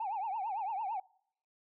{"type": "tone with vibrato", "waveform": "sine", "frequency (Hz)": 830.6, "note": "G#5", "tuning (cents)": 0, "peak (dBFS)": -32, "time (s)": [0, 1], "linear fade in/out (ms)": 5, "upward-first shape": "triangle", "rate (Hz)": 8.9, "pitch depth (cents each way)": 220, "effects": ["noise-tail reverb RT60 0.7 s tail -26 dB re dry", "tanh soft clip ceiling -30 dBFS"]}